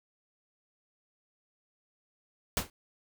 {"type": "noise with exponential decay", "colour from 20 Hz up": "pink", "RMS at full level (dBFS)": -24, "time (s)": [2.57, 2.7], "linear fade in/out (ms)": 1, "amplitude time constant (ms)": 28, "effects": []}